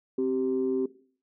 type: tone pair together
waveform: sine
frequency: 262.4 / 388.1 Hz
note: C4 / G4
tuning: +5 / -17 cents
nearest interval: perfect fifth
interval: 678 cents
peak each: -27 / -25 dBFS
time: 0.18-0.86 s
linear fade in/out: 5 ms
effects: noise-tail reverb RT60 0.5 s tail -18 dB re dry + tanh soft clip ceiling -18 dBFS